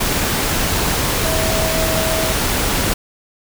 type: tone in noise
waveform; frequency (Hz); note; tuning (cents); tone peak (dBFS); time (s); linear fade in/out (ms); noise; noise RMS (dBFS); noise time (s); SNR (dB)
sine; 644; E5; -41; -21; 1.24-2.33; 10; pink; -18; 0-2.94; -6
effects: none